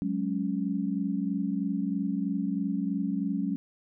sine chord, F# suspended second, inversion none, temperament just, 185 / 208.1 / 277.5 Hz, F#3 / G#3 / C#4, 0 / +4 / +2 cents, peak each -31 dBFS, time 0.02-3.56 s, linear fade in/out 0 ms, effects none

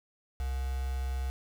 sine tone with quantisation, 65.41 Hz, C2, in tune, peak -30 dBFS, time 0.4-1.3 s, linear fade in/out 0 ms, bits 7, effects none

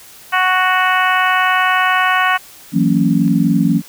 harmonic tone, 370 Hz, F#4, in tune, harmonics 2 / 3 / 4 / 5 / 6 / 7 / 8, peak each -18 / -16 / -17 / -19 / -24 / -23 / -25 dBFS, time 0.32-2.38 s, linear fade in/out 20 ms
sine chord, F# dominant seventh, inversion third, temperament equal with one note detuned, 164.81 / 185 / 228.9 / 277.2 Hz, E3 / F#3 / A#3 / C#4, 0 / 0 / -31 / 0 cents, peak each -16 dBFS, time 2.72-3.82 s, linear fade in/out 50 ms
click, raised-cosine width 0.3 ms, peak -22 dBFS, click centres 3.279 s
effects white hiss -40 dBFS RMS until 3.88 s

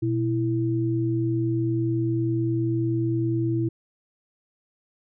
sine tone pair together, 121.01 / 330.6 Hz, B2 / E4, -35 / +5 cents, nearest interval octave + perfect fourth, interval 1740 cents, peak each -24 dBFS, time 0.02-3.69 s, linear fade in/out 10 ms, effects none

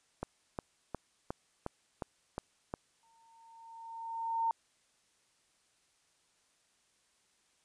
click train, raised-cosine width 1 ms, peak -22 dBFS, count 8, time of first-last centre 0.23-2.739 s, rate 2.79 Hz
sine tone with exponential growth, 912 Hz, A#5, 38 cents flat, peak -27 dBFS, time 3.03-4.51 s, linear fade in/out 1 ms, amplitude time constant 320 ms
effects white hiss -72 dBFS RMS until 7.64 s + resampled to 22050 Hz

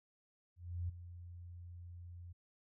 sine tone with ADSR envelope, 87.31 Hz, F2, in tune, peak -35 dBFS, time 0.56-2.33 s, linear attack 330 ms, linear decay 10 ms, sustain -13 dB, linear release 12 ms, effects none

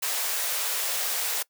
white high-pass noise, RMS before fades -28 dBFS, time 0.02-1.43 s, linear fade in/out 10 ms, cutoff 420 Hz, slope 96 dB/octave, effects noise-tail reverb RT60 0.1 s tail -22 dB re dry

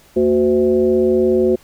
sine tone with frequency modulation, 370 Hz, F#4, in tune, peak -11 dBFS, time 0.16-1.56 s, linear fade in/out 10 ms, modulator 143 Hz, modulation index 0.95, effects pink hiss -49 dBFS RMS until 1.63 s

